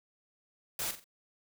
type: noise with echo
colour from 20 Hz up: white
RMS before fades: -35 dBFS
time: 0.79-0.91 s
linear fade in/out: 2 ms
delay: 44 ms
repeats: 3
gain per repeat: -9 dB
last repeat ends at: 1.042 s
effects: none